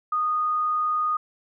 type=tone; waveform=sine; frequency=1235 Hz; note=D#6; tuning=13 cents flat; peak=-21 dBFS; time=0.12-1.17 s; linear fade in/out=5 ms; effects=none